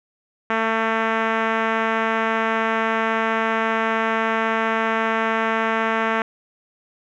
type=tone with low-pass filter; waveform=5% pulse; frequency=223.7 Hz; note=A3; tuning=29 cents sharp; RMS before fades=-21 dBFS; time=0.5-6.22 s; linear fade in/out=2 ms; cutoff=1800 Hz; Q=0.95; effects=none

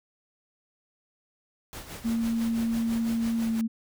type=noise with tremolo; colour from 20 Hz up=pink; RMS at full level=-39 dBFS; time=1.73-3.61 s; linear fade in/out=0 ms; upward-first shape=sine; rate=6 Hz; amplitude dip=60%
type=tone with pitch glide; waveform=sine; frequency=229.1 to 225.3 Hz; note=A#3 to A3; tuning=-30 to +41 cents; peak=-24 dBFS; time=2.04-3.68 s; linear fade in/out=20 ms; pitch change=-29 cents; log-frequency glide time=3.4-3.48 s
effects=none

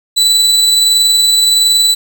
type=tone with amplitude modulation; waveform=35% pulse; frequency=3974 Hz; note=B7; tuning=10 cents sharp; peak=-4 dBFS; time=0.16-1.95 s; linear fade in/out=20 ms; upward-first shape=sine; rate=21.4 Hz; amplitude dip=25%; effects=none

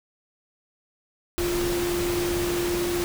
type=tone in noise; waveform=sine; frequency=349.2 Hz; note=F4; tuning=in tune; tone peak=-24 dBFS; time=1.38-3.04 s; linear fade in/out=0 ms; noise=pink; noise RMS=-30 dBFS; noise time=1.38-3.04 s; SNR=+3 dB; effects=none

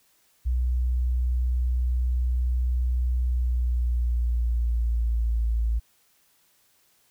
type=tone with pitch glide; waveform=sine; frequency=61.74 to 56.29 Hz; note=B1 to A1; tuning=0 to +40 cents; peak=-21 dBFS; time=0.45-5.8 s; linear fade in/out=20 ms; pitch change=-160 cents; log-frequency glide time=3.25-5.56 s; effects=white hiss -64 dBFS RMS until 7.1 s

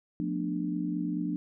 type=chord; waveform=sine; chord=B half-diminished seventh; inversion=second; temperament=just; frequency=177.8 / 222.2 / 246.9 / 296.3 Hz; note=F3 / A3 / B3 / D4; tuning=+31 / +17 / 0 / +15 cents; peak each=-33 / -38 / -37 / -32 dBFS; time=0.2-1.36 s; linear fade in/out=0 ms; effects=none

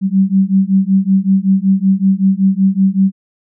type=beating tone pair; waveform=sine; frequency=190 / 195.3 Hz; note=F#3 / G3; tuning=+46 / -6 cents; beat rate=5.3 Hz; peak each=-12 dBFS; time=0.01-3.12 s; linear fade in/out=50 ms; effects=none

